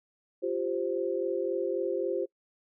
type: chord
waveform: sine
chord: F suspended second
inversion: none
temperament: just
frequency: 349.2 / 392.9 / 523.8 Hz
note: F4 / G4 / C5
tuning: 0 / +4 / +2 cents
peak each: -32 dBFS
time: 0.42-2.26 s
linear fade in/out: 20 ms
effects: noise-tail reverb RT60 0.1 s tail -23 dB re dry